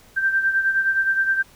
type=beating tone pair; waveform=sine; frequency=1568 / 1577.6 Hz; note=G6 / G6; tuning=0 / +11 cents; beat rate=9.6 Hz; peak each=-18 / -25 dBFS; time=0.16-1.43 s; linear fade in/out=20 ms; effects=pink hiss -51 dBFS RMS until 1.55 s